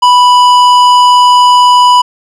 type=tone with tanh clipping; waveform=triangle; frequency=987.8 Hz; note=B5; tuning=in tune; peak=-4 dBFS; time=0.02-2.02 s; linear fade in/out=10 ms; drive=17 dB; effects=none